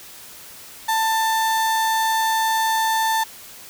35% pulse tone, 889 Hz, A5, 18 cents sharp, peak -16 dBFS, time 0.88-3.24 s, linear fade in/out 10 ms, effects white hiss -41 dBFS RMS until 3.69 s

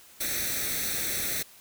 white noise with comb filter, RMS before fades -30 dBFS, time 0.2-1.43 s, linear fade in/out 10 ms, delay 0.5 ms, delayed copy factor +0.75, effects white hiss -53 dBFS RMS until 1.6 s

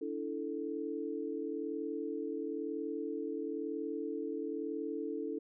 sine chord, D suspended second, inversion none, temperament equal with one note detuned, 288.6 / 329.6 / 440 Hz, D4 / E4 / A4, -30 / 0 / 0 cents, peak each -40 / -40 / -39 dBFS, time 0.01-5.39 s, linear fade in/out 10 ms, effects none

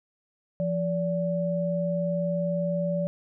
sine tone pair together, 172.04 / 578 Hz, F3 / D5, -26 / -28 cents, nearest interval octave + major sixth, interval 2098 cents, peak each -27 dBFS, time 0.6-3.07 s, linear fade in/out 0 ms, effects none

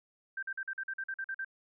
sine tone bursts, 1568 Hz, G6, in tune, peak -34 dBFS, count 11, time 0.37-1.447 s, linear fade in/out 5 ms, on 57 ms, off 45 ms, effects none

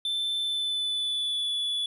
triangle tone with pitch glide, 3538 to 3433 Hz, A7 to A7, +9 to -43 cents, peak -25 dBFS, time 0.05-1.86 s, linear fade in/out 2 ms, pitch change -52 cents, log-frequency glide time 0.4-1.54 s, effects resampled to 32000 Hz

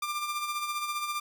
sawtooth tone with tremolo, 1191 Hz, D6, 24 cents sharp, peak -25 dBFS, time 0.02-1.2 s, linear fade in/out 5 ms, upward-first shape sine, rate 15 Hz, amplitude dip 50%, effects none

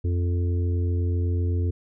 harmonic tone, 87.9 Hz, F2, 12 cents sharp, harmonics 1 / 3 / 4 / 5, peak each -21 / -35 / -36 / -38 dBFS, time 0.04-1.71 s, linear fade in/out 10 ms, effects none

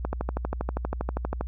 click train, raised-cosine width 1 ms, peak -14 dBFS, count 18, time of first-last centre 0.05-1.41 s, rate 12.5 Hz, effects added 60 Hz sine -30 dBFS peak until 1.47 s

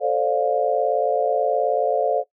sine chord, D minor seventh, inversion second, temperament just, 440.5 / 528.6 / 587.3 / 704.8 Hz, A4 / C5 / D5 / F5, +2 / +18 / 0 / +16 cents, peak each -23 dBFS, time 0-2.24 s, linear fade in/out 50 ms, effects noise-tail reverb RT60 0.1 s tail -18 dB re dry

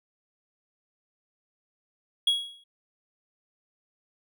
triangle tone with exponential decay, 3322 Hz, G#7, in tune, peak -16 dBFS, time 2.27-2.64 s, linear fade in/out 5 ms, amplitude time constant 79 ms, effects none

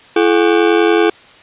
40% pulse ring-modulated tone, 383.5 Hz, G4, 38 cents flat, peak -5 dBFS, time 0.16-1.1 s, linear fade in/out 5 ms, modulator 45.3 Hz, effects white hiss -42 dBFS RMS until 1.42 s + resampled to 8000 Hz

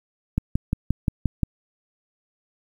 click train, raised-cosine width 5 ms, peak -8 dBFS, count 7, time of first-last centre 0.38-1.433 s, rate 5.7 Hz, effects 8-bit

